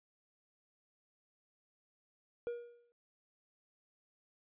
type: tone with exponential decay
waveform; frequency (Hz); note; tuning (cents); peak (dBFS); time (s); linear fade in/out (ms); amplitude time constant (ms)
triangle; 476.4; A#4; +38; -32; 2.47-2.92; 0; 96
effects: resampled to 8000 Hz